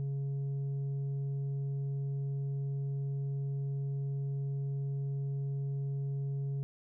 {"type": "tone with tanh clipping", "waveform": "sine", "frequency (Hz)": 138.59, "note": "C#3", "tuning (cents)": 0, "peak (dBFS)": -33, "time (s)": [0, 6.63], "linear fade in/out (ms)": 0, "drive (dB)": 4, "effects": []}